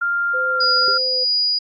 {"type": "tone with pitch glide", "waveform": "sine", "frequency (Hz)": [1396.9, 1384.8], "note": ["F6", "F6"], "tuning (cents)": [0, -15], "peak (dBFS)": -17, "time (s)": [0.01, 0.98], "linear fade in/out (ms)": 10, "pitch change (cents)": -15, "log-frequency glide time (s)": [0.49, 0.59]}
{"type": "tone with vibrato", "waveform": "sine", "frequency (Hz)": 510, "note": "C5", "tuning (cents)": -44, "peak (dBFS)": -25, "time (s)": [0.33, 1.25], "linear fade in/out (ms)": 20, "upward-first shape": "sine", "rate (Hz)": 1.8, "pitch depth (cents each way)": 16}
{"type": "tone with tremolo", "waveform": "sine", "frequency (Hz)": 4900, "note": "D#8", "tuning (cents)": -27, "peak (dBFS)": -15, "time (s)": [0.6, 1.59], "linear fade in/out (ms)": 10, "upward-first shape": "sine", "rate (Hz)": 1.6, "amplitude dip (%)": 25}
{"type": "tone with exponential decay", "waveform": "sine", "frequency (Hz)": 402, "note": "G4", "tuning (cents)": 44, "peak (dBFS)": -23, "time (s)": [0.88, 1.04], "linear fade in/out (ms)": 0, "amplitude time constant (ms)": 34}
{"effects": ["AAC 48 kbps"]}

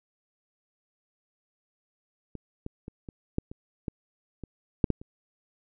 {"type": "clicks", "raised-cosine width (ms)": 3, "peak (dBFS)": [-25, -22, -26, -27, -13, -27, -18, -25, -7, -11, -30], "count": 11, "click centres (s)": [2.353, 2.664, 2.881, 3.088, 3.384, 3.515, 3.882, 4.437, 4.842, 4.903, 5.015], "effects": []}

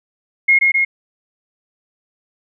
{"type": "tone with echo", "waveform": "sine", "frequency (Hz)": 2152, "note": "C7", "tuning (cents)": 48, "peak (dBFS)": -8, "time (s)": [0.48, 0.59], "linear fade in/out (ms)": 10, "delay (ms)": 130, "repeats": 2, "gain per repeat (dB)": -2, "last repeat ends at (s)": 0.85, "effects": []}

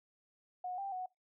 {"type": "tone with pitch steps", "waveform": "sine", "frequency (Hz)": [728, 788, 738], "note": ["F#5", "G5", "F#5"], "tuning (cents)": [-28, 9, -5], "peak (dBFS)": -37, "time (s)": [0.64, 1.06], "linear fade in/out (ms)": 5, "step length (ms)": 140, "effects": ["noise-tail reverb RT60 0.2 s tail -24 dB re dry"]}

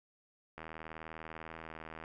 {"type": "click train", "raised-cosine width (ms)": 0.5, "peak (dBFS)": -30, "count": 118, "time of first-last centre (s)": [0.58, 2.039], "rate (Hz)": 80.2, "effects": []}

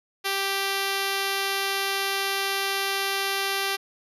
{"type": "tone", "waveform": "5% pulse", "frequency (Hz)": 392, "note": "G4", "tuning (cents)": 0, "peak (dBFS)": -13, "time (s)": [0.24, 3.77], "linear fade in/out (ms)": 20, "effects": ["resampled to 32000 Hz"]}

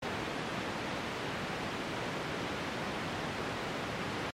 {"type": "band-pass noise", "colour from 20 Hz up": "pink", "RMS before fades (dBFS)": -37, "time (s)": [0.02, 4.31], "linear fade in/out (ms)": 10, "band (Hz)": [140, 3000], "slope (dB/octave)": 12, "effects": ["MP3 64 kbps"]}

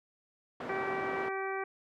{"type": "band-pass noise", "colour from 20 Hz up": "pink", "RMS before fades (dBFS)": -40, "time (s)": [0.6, 1.29], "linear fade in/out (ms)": 5, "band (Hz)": [260, 1400], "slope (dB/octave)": 12}
{"type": "harmonic tone", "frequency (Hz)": 386.2, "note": "G4", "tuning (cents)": -26, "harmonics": [1, 2, 3, 4, 5, 6], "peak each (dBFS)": [-36, -39, -41, -42, -43, -44], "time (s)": [0.69, 1.64], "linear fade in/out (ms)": 5}
{"effects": []}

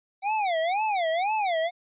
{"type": "tone with vibrato", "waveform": "square", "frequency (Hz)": 749, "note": "F#5", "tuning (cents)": 21, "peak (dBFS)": -24, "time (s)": [0.22, 1.71], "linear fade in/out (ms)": 50, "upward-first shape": "sine", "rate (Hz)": 2, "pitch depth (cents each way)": 270, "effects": ["resampled to 8000 Hz"]}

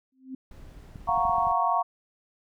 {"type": "tone with exponential growth", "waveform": "sine", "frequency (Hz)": 261.6, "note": "C4", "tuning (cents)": 0, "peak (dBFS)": -31, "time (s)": [0.12, 0.35], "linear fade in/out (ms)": 5, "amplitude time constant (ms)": 48}
{"type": "noise", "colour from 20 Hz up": "brown", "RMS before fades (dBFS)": -46, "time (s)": [0.51, 1.52], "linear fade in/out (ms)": 2}
{"type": "clicks", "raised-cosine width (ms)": 5, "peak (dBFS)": -29, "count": 7, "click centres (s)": [0.958, 1.091, 1.177, 1.253, 1.296, 1.383, 1.47]}
{"type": "chord", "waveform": "sine", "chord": "Gb major seventh", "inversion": "third", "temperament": "equal", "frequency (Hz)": [698.5, 740, 932.3, 1108.7], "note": ["F5", "Gb5", "Bb5", "Db6"], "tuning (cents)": [0, 0, 0, 0], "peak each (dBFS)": [-27, -29, -27, -26], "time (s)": [1.07, 1.83], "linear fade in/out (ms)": 20}
{"effects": []}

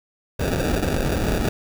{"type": "noise with sample-and-hold", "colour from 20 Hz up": "pink", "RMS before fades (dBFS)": -22, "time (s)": [0.39, 1.49], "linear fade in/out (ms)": 5, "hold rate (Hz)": 1050, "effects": []}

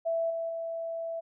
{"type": "tone with level steps", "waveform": "sine", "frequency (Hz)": 662, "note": "E5", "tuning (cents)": 7, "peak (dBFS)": [-26, -30, -32], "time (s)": [0.05, 1.21], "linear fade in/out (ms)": 20, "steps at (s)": [0.3, 0.49], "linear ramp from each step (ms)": 5, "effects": []}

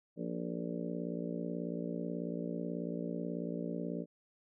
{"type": "harmonic tone with a mistuned harmonic", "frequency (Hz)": 58.27, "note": "A#1", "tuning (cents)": 0, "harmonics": [3, 4, 5, 6, 7, 8, 9, 10], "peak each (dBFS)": [-40, -42, -42, -53, -46, -45, -50, -47], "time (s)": [0.16, 4.06], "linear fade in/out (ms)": 50, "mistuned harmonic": 6, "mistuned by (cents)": 38, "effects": []}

